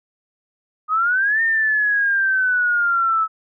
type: exponential two-way sweep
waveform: sine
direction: up then down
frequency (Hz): 1234 to 1829 to 1297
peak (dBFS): -15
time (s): 0.88-3.28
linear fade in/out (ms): 50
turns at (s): 1.42
effects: none